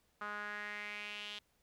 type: tone with band-pass filter sweep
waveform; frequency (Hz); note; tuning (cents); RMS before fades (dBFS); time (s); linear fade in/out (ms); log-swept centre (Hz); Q
sawtooth; 207.7; G#3; 0; -44; 0.21-1.39; 5; 1300 to 3300; 4
effects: pink hiss -75 dBFS RMS until 1.62 s